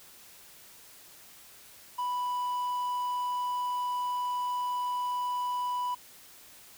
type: tone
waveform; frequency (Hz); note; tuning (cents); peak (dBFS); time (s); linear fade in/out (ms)
triangle; 987.8; B5; 0; -27; 1.98-5.95; 10
effects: white hiss -53 dBFS RMS until 6.77 s